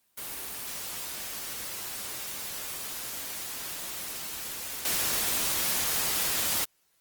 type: noise with level steps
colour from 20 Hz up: white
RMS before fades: -37 / -28 dBFS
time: 0.17-6.65 s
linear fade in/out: 10 ms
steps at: 4.85 s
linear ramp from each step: 2 ms
effects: white hiss -70 dBFS RMS until 7 s + Opus 24 kbps